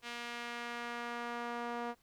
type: tone with band-pass filter sweep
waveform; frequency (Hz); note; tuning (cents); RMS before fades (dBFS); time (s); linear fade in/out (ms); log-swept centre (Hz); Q
sawtooth; 238; A#3; +36; -41; 0.02-1.95; 50; 2700 to 850; 0.99
effects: pink hiss -71 dBFS RMS until 2.02 s